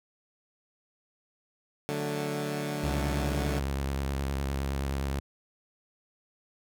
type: chord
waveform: 15% pulse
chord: D major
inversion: none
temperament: equal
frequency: 146.83 / 185 / 220 Hz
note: D3 / F#3 / A3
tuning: 0 / 0 / 0 cents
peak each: -26 / -32 / -31 dBFS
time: 1.89-3.59 s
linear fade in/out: 0 ms
type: tone with vibrato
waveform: sawtooth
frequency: 68.5 Hz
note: C#2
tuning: 20 cents flat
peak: -25 dBFS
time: 2.83-5.2 s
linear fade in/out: 10 ms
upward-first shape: sine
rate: 9.6 Hz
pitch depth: 42 cents each way
effects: none